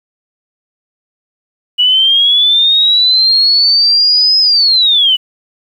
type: linear two-way sweep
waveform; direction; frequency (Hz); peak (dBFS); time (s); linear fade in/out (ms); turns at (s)
sine; up then down; 2922 to 5120 to 2922; -6; 1.78-5.17; 20; 4.4
effects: 7-bit